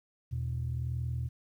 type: tone pair together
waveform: sine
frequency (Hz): 81.3 / 122.45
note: E2 / B2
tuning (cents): -23 / -14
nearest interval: perfect fifth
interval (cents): 709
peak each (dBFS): -34 / -32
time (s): 0.31-1.29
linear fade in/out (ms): 20
effects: tanh soft clip ceiling -25 dBFS + 11-bit